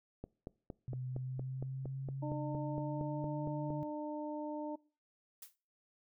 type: click train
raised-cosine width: 2 ms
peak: -30 dBFS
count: 16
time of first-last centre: 0.24-3.704 s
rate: 4.33 Hz
type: tone with pitch glide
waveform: sine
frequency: 127.5 to 145.62 Hz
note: C3 to D3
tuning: -44 to -14 cents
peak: -38 dBFS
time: 0.88-3.83 s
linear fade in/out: 0 ms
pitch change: +230 cents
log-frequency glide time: 1.07-3.36 s
type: harmonic tone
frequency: 300 Hz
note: D4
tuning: 37 cents sharp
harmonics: 1 / 2 / 3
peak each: -40 / -43 / -45 dBFS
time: 2.22-4.76 s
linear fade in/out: 10 ms
type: noise with exponential decay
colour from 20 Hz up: blue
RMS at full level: -45 dBFS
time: 5.42-5.56 s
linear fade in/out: 5 ms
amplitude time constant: 29 ms
effects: noise-tail reverb RT60 0.4 s tail -23 dB re dry